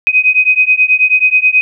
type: beating tone pair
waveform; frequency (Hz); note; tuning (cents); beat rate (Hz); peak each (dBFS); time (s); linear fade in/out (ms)
sine; 2507 / 2516.3; D#7 / D#7; +12 / +19; 9.3; -10; 0.07-1.61; 0
effects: none